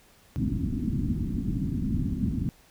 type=low-pass noise; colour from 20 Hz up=white; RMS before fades=-28 dBFS; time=0.36-2.49 s; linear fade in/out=0 ms; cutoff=280 Hz; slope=48 dB/octave; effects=pink hiss -58 dBFS RMS until 2.7 s